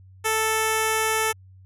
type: tone with low-pass filter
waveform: 10% pulse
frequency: 440 Hz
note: A4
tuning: in tune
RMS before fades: -23 dBFS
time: 0.24-1.33 s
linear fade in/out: 20 ms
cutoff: 11000 Hz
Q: 2.1
effects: added 94 Hz sine -46 dBFS peak until 1.65 s